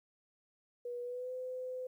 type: tone with pitch glide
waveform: sine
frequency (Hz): 485.2 to 508.7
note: B4 to C5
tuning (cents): -31 to -49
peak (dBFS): -38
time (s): 0.85-1.87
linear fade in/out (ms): 5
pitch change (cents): +82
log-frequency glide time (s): 1.02-1.32
effects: 12-bit